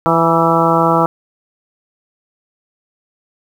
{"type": "harmonic tone with a mistuned harmonic", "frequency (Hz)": 165.9, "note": "E3", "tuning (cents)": 11, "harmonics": [1, 2, 3, 4, 5, 6, 7, 8], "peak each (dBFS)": [-18, -18, -18, -18, -18, -18, -18, -18], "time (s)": [0.06, 1.06], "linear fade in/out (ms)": 0, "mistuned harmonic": 6, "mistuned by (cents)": -39, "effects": ["7-bit"]}